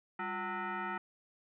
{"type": "tone with frequency modulation", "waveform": "sine", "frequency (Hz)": 199.1, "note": "G3", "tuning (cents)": 27, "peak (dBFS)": -35, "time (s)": [0.19, 0.98], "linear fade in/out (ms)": 5, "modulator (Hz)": 553, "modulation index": 3.1, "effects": []}